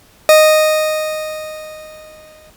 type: tone with exponential decay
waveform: 40% pulse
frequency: 620 Hz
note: D#5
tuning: 6 cents flat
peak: -3 dBFS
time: 0.29-2.5 s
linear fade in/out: 1 ms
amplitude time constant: 480 ms
effects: pink hiss -48 dBFS RMS until 2.56 s + Opus 48 kbps